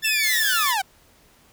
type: tone with vibrato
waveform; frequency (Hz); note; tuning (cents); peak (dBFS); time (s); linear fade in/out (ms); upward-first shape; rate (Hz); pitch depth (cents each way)
20% pulse; 1745; A6; -15; -20; 0.02-0.75; 20; triangle; 11; 25
type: linear sweep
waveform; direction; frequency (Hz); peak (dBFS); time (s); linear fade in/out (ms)
sawtooth; down; 2713 to 732; -17; 0.04-0.82; 10
type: noise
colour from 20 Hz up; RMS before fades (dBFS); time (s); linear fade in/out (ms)
blue; -28; 0.23-0.72; 10
effects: pink hiss -56 dBFS RMS until 1.52 s